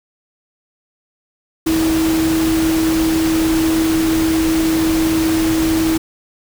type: tone in noise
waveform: sine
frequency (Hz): 322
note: E4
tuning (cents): -41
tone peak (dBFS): -13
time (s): 1.66-5.98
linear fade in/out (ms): 10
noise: pink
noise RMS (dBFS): -23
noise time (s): 1.66-5.98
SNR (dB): +7
effects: none